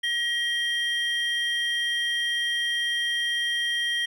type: tone pair together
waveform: triangle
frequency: 1900 / 3189 Hz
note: A#6 / G7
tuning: +33 / +29 cents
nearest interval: major sixth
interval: 896 cents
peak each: -25 dBFS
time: 0.03-4.06 s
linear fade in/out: 10 ms
effects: none